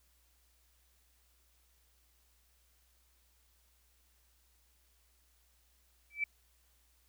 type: tone with exponential growth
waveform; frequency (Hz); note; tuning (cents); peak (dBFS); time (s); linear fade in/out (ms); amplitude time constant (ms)
sine; 2317; D7; -24; -27; 6.1-6.24; 5; 30
effects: added 60 Hz sine -70 dBFS peak until 7.08 s + white hiss -72 dBFS RMS until 7.08 s